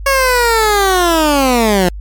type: linear sweep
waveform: 15% pulse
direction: down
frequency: 554.4 to 172.4 Hz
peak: -3 dBFS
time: 0.06-1.89 s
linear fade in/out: 5 ms
effects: added 50 Hz sine -23 dBFS peak until 2 s + MP3 96 kbps